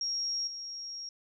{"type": "tone with level steps", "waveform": "sine", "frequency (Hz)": 5588, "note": "F8", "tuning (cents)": 0, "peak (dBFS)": [-30, -38], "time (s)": [0.01, 1.09], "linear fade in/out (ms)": 2, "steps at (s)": 0.47, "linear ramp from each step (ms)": 5, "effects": []}